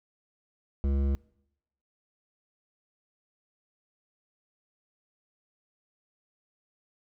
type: tone with hard clipping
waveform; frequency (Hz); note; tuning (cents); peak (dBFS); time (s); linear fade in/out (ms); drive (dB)
triangle; 69; C#2; -7; -26; 0.84-1.15; 0; 16
effects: noise-tail reverb RT60 0.8 s tail -24 dB re dry